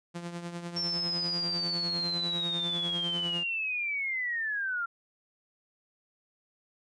sawtooth tone with tremolo, 172.4 Hz, F3, 22 cents flat, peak -30 dBFS, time 0.14-3.44 s, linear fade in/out 20 ms, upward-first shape triangle, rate 10 Hz, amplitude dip 65%
sine linear sweep, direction down, 5450 to 1362 Hz, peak -29 dBFS, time 0.76-4.86 s, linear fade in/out 10 ms
effects resampled to 22050 Hz

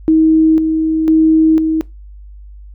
sine tone with tremolo, 317.8 Hz, D#4, 37 cents sharp, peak -6 dBFS, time 0.08-1.81 s, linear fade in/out 0 ms, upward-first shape square, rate 1 Hz, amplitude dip 45%, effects noise-tail reverb RT60 0.2 s tail -21 dB re dry + added 50 Hz sine -32 dBFS peak until 2.74 s

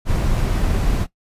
brown noise, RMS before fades -18 dBFS, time 0.05-1.07 s, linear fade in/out 50 ms, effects noise-tail reverb RT60 0.1 s tail -17 dB re dry + resampled to 32000 Hz

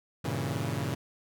sawtooth chord, G diminished seventh, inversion none, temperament equal with one note detuned, 98 / 116.54 / 138.59 / 163.01 Hz, G2 / Bb2 / Db3 / Fb3, 0 / 0 / 0 / -19 cents, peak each -33 / -31 / -30 / -33 dBFS, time 0.24-0.95 s, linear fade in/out 10 ms, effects none

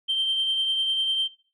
sine tone with tremolo, 3136 Hz, G7, in tune, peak -19 dBFS, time 0.08-1.28 s, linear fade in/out 20 ms, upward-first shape triangle, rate 10 Hz, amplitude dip 45%, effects noise-tail reverb RT60 0.4 s tail -17 dB re dry + tanh soft clip ceiling -18 dBFS

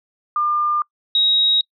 sine tone pair in turn, 1200 / 3799 Hz, D6 / A#7, +37 / +32 cents, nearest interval octave + minor sixth, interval 1995 cents, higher second, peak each -16 / -13 dBFS, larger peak second, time 0.36-0.82 / 1.15-1.61 s, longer neither, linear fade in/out 2 ms, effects noise-tail reverb RT60 0.1 s tail -26 dB re dry

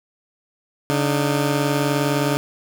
15% pulse tone pair together, 142.28 / 304.2 Hz, C#3 / D#4, +45 / -39 cents, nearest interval octave + minor second, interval 1316 cents, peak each -13 / -17 dBFS, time 0.9-2.37 s, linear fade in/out 0 ms, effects none

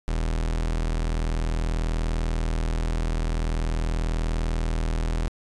40% pulse tone, 40.44 Hz, E1, 32 cents flat, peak -22 dBFS, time 0.08-5.28 s, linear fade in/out 0 ms, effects resampled to 22050 Hz

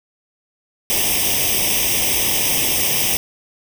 white noise with comb filter, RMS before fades -18 dBFS, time 0.9-3.17 s, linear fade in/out 0 ms, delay 0.35 ms, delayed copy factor +1, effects none

